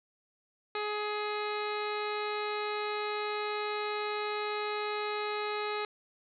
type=harmonic tone with a mistuned harmonic; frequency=419.6 Hz; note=G#4; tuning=18 cents sharp; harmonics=1 / 2 / 3 / 4 / 5 / 6 / 7 / 8 / 9 / 10; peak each=-35 / -39 / -38 / -45 / -43 / -43 / -52 / -52 / -46 / -48 dBFS; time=0.75-5.85 s; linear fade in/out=2 ms; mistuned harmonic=9; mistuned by=+27 cents; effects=none